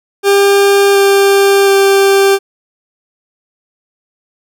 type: tone with pitch steps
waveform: 40% pulse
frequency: 399.1 / 396.1 / 393.2 Hz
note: G4 / G4 / G4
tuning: +31 / +18 / +5 cents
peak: -5 dBFS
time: 0.23-2.39 s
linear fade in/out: 50 ms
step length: 720 ms
effects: none